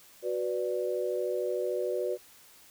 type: chord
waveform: sine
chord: B minor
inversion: second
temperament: equal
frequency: 370 / 493.9 / 587.3 Hz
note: F#4 / B4 / D5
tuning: 0 / 0 / 0 cents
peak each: -32 / -32 / -34 dBFS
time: 0.22-2.18 s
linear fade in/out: 50 ms
effects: white hiss -56 dBFS RMS until 2.7 s